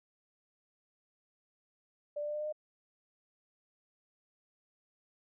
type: tone with pitch steps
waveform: sine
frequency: 587.3 / 591.7 / 596.2 / 600.7 / 605.2 / 609.8 Hz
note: D5 / D5 / D5 / D5 / D#5 / D#5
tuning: 0 / +13 / +26 / +39 / -48 / -35 cents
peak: -34 dBFS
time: 2.16-2.526 s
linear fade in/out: 10 ms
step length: 61 ms
effects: none